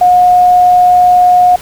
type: tone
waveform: sine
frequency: 721 Hz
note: F#5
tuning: 45 cents flat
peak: -3 dBFS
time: 0.01-1.56 s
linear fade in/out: 5 ms
effects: pink hiss -31 dBFS RMS until 1.61 s